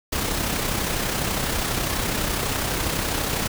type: noise with amplitude modulation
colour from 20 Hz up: pink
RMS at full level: -23 dBFS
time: 0.12-3.48 s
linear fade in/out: 10 ms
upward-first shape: sine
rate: 32.1 Hz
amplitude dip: 40%
effects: none